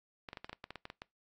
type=clicks; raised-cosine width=0.3 ms; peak=-27 dBFS; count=12; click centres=0.288 / 0.331 / 0.372 / 0.445 / 0.495 / 0.53 / 0.641 / 0.706 / 0.757 / 0.854 / 0.901 / 1.019 s; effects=noise-tail reverb RT60 0.2 s tail -23 dB re dry + AAC 48 kbps